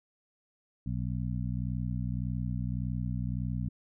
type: harmonic tone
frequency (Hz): 61.74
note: B1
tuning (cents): 0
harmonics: 1 / 2 / 3 / 4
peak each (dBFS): -36 / -33 / -36 / -41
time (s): 0.86-3.69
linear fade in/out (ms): 5
effects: none